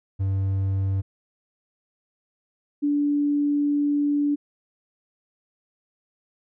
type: tone pair in turn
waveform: triangle / sine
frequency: 96.8 / 290.1 Hz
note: G2 / D4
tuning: -21 / -21 cents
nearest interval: octave + perfect fifth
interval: 1900 cents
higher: second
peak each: -19 dBFS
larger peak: neither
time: 0.19-1.02 / 2.82-4.36 s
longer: second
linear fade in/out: 20 ms
effects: none